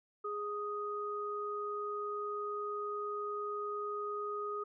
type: tone pair together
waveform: sine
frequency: 414.4 / 1245.7 Hz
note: G#4 / D#6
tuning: -4 / +2 cents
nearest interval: octave + perfect fifth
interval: 1906 cents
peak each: -39 / -38 dBFS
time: 0.24-4.64 s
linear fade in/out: 10 ms
effects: none